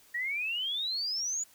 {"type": "exponential sweep", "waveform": "sine", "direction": "up", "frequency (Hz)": [1870, 7000], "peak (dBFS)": -30, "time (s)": [0.14, 1.44], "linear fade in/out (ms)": 10, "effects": ["white hiss -60 dBFS RMS until 1.54 s"]}